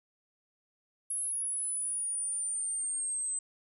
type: exponential sweep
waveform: sine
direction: down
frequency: 10780 to 8130 Hz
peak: -31 dBFS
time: 1.1-3.39 s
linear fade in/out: 5 ms
effects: none